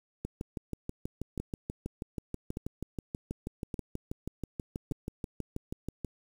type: two click trains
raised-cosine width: 3 ms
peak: -22 / -22 dBFS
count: 37 / 4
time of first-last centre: 0.25-6.047 / 1.4-4.913 s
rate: 6.21 / 0.854 Hz
effects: 8-bit